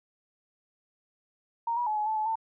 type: tone with pitch steps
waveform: sine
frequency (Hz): 929 / 965 / 855 / 845 / 873 / 860 / 894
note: A#5 / B5 / A5 / G#5 / A5 / A5 / A5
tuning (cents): -6 / -40 / -50 / +30 / -14 / -40 / +27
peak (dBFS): -26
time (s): 1.67-2.356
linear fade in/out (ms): 5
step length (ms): 98
effects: none